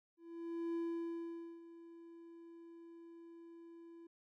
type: tone with ADSR envelope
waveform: triangle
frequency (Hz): 335.7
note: E4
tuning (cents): +32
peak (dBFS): -34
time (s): 0.17-4.07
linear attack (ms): 580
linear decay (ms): 850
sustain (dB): -17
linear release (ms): 5
effects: none